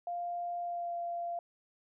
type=tone with pitch glide; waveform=sine; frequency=698.5 to 690.1 Hz; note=F5 to F5; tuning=0 to -21 cents; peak=-34 dBFS; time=0.07-1.39 s; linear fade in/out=2 ms; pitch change=-21 cents; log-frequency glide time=0.61-0.95 s; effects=none